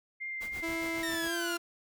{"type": "tone with vibrato", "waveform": "sine", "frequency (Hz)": 2100, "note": "C7", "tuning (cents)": 6, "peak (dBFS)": -35, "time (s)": [0.2, 1.03], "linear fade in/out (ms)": 20, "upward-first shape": "sine", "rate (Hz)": 3.8, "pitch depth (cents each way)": 9}
{"type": "noise with tremolo", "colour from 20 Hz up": "pink", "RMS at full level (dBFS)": -45, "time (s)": [0.4, 1.29], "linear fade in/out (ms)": 20, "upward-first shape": "sine", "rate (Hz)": 7.2, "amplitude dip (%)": 85}
{"type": "tone with pitch glide", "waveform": "sawtooth", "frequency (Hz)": [329.6, 341.2], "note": ["E4", "F4"], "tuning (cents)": [0, -40], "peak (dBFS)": -30, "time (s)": [0.62, 1.58], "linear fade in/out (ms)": 20, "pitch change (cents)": 60, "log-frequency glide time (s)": [1.23, 1.34]}
{"type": "linear sweep", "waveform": "sawtooth", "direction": "down", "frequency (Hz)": [1864.7, 1380], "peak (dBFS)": -30, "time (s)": [1.03, 1.57], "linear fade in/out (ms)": 2}
{"effects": []}